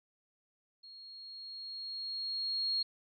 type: tone with level ramp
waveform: sine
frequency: 4275 Hz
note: C8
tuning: 36 cents sharp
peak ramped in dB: -50 to -29 dBFS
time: 0.83-2.83 s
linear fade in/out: 10 ms
effects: none